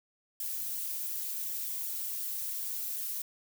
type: noise with flanger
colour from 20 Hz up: violet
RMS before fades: -36 dBFS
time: 0.4-3.22 s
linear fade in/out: 2 ms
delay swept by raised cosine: 0.77 to 6.37 ms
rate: 2.7 Hz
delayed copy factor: -0.85
effects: none